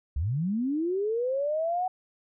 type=linear sweep; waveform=sine; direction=up; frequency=61.4 to 750 Hz; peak=-25 dBFS; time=0.16-1.88 s; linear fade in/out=5 ms; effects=none